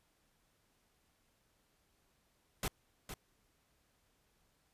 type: noise with echo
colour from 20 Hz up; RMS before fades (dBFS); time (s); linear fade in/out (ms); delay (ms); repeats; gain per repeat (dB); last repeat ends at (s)
pink; -36; 2.63-2.68; 2; 460; 1; -9; 3.14
effects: pink hiss -75 dBFS RMS until 4.73 s + resampled to 32000 Hz